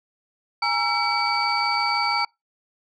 sine tone cluster, 827 / 933 / 1344 / 2279 / 4569 Hz, G#5 / A#5 / E6 / C#7 / D8, -8 / +1 / +33 / +47 / -48 cents, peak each -26 dBFS, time 0.62-2.25 s, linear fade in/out 5 ms, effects noise-tail reverb RT60 0.2 s tail -26 dB re dry + tanh soft clip ceiling -11 dBFS

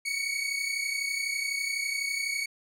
sawtooth tone pair together, 2217 / 2249 Hz, C#7 / C#7, 0 / +24 cents, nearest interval unison, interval 24 cents, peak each -28 dBFS, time 0.05-2.46 s, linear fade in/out 10 ms, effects low-pass 11000 Hz 12 dB/octave

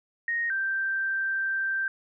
sine tone pair in turn, 1864.7 / 1568 Hz, A#6 / G6, 0 / 0 cents, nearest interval minor third, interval 300 cents, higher first, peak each -25 / -25 dBFS, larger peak neither, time 0.28-0.5 / 0.5-1.88 s, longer second, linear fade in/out 2 ms, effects none

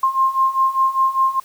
sine beating tone pair, 1058 / 1063 Hz, C6 / C6, +19 / +27 cents, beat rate 5 Hz, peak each -19 / -16 dBFS, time 0.03-1.4 s, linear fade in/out 5 ms, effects white hiss -48 dBFS RMS until 1.44 s

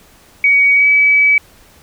sine tone with pitch glide, 2254 to 2287 Hz, C#7 to D7, +28 to -47 cents, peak -7 dBFS, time 0.44-1.38 s, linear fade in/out 2 ms, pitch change +25 cents, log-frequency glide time 0.75-0.87 s, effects pink hiss -46 dBFS RMS until 1.82 s

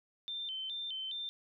sine tone with vibrato, 3322 Hz, G#7, in tune, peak -37 dBFS, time 0.28-1.29 s, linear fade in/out 0 ms, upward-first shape square, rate 2.4 Hz, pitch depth 130 cents each way, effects none

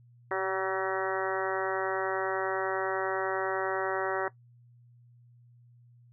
harmonic tone with a mistuned harmonic, 190 Hz, F#3, 46 cents sharp, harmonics 2 / 3 / 4 / 5 / 6 / 7 / 8 / 9 / 10, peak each -33 / -35 / -36 / -37 / -38 / -38 / -39 / -40 / -40 dBFS, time 0.31-4.28 s, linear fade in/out 2 ms, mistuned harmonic 2, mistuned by +15 cents, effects noise-tail reverb RT60 0.1 s tail -17 dB re dry + added 120 Hz sine -55 dBFS peak until 6.12 s

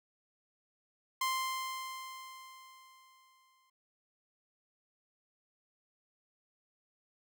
sawtooth tone with exponential decay, 1046 Hz, C6, 1 cent flat, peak -26 dBFS, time 1.21-3.7 s, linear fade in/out 5 ms, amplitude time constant 540 ms, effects none

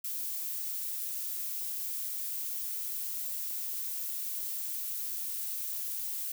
violet noise, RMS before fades -36 dBFS, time 0.04-6.32 s, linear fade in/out 5 ms, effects none

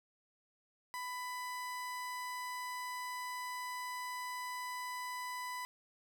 30% pulse tone, 996 Hz, B5, 14 cents sharp, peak -37 dBFS, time 0.94-5.65 s, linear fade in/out 0 ms, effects 13-bit

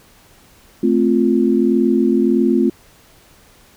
sine chord, F major, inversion first, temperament equal, 220 / 261.6 / 349.2 Hz, A3 / C4 / F4, 0 / 0 / 0 cents, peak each -16 dBFS, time 0.83-2.7 s, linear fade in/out 5 ms, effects pink hiss -49 dBFS RMS until 3.76 s

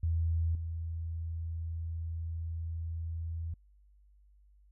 sine tone with level steps, 82.41 Hz, E2, in tune, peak -27 / -34 dBFS, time 0.03-3.54 s, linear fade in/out 5 ms, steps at 0.55 s, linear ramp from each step 2 ms, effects added 50 Hz sine -59 dBFS peak until 4.71 s

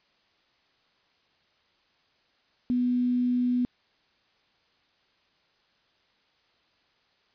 sine tone with quantisation, 246.9 Hz, B3, in tune, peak -22 dBFS, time 2.7-3.65 s, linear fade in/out 0 ms, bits 8, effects white hiss -67 dBFS RMS until 7.34 s + resampled to 11025 Hz

